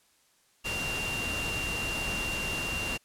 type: tone in noise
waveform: sine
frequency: 2772 Hz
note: F7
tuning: 14 cents flat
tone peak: -32 dBFS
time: 0.64-2.98 s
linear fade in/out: 20 ms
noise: pink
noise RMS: -35 dBFS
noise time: 0.64-2.98 s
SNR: 0 dB
effects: white hiss -66 dBFS RMS until 3.04 s + low-pass 11000 Hz 12 dB/octave